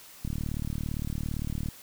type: click train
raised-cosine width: 5 ms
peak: -20 dBFS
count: 55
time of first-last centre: 0.25-1.686 s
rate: 37.6 Hz
effects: white hiss -50 dBFS RMS until 1.82 s